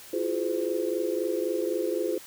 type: tone cluster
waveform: sine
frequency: 335.7 / 359.6 / 419.2 / 512 Hz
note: E4 / F#4 / G#4 / C5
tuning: +32 / -49 / +16 / -38 cents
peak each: -31 dBFS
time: 0.13-2.18 s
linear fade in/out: 5 ms
effects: white hiss -47 dBFS RMS until 2.26 s